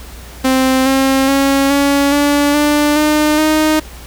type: tone with pitch steps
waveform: sawtooth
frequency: 261.6 / 268 / 274.6 / 281.3 / 288.3 / 295.3 / 302.6 / 310 Hz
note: C4 / C4 / C#4 / C#4 / D4 / D4 / D#4 / D#4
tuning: 0 / +42 / -16 / +26 / -32 / +10 / -48 / -6 cents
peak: -6 dBFS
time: 0.44-3.8 s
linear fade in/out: 10 ms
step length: 420 ms
effects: added 60 Hz sine -32 dBFS peak until 4.06 s + pink hiss -36 dBFS RMS until 4.06 s